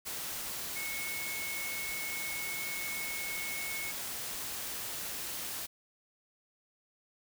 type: tone in noise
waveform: sine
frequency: 2195 Hz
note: C#7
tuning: 18 cents flat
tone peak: -38 dBFS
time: 0.75-3.92 s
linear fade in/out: 20 ms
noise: white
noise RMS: -39 dBFS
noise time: 0.05-5.67 s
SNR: -2 dB
effects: none